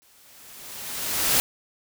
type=noise with exponential growth; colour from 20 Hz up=white; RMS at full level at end=-19 dBFS; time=0.02-1.4 s; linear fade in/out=0 ms; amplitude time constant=300 ms; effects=none